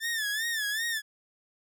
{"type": "tone with vibrato", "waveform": "sawtooth", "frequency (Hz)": 1760, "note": "A6", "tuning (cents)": 0, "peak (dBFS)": -25, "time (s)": [0, 1.02], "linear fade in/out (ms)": 50, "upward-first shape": "sine", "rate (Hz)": 2.6, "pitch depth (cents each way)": 110, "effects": []}